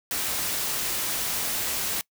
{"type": "noise", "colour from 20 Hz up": "white", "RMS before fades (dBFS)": -28, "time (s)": [0.11, 2.01], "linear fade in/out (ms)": 0, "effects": ["noise-tail reverb RT60 0.1 s tail -23 dB re dry"]}